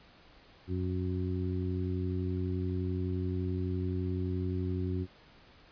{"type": "harmonic tone", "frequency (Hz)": 91.7, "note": "F#2", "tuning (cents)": -15, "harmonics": [1, 2, 3, 4], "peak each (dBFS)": [-32, -38, -38, -39], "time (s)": [0.67, 5.07], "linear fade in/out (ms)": 50, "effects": ["pink hiss -58 dBFS RMS until 5.71 s", "resampled to 11025 Hz"]}